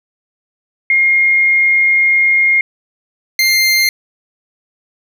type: tone pair in turn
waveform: sine / 25% pulse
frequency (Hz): 2134 / 2101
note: C7 / C7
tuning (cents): +34 / +7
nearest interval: unison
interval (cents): 27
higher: first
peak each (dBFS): -8 / -6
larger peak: second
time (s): 0.9-2.61 / 3.39-3.89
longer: first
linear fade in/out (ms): 2
effects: none